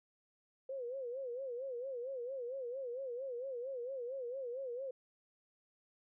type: tone with vibrato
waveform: sine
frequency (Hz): 509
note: C5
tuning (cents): -48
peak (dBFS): -39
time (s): 0.69-4.91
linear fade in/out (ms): 5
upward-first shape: sine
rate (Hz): 4.4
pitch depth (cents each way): 130
effects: none